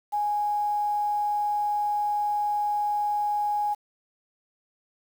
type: tone with quantisation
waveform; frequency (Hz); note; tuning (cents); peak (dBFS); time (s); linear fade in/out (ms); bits
sine; 830.6; G#5; 0; -23; 0.12-3.75; 20; 8
effects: none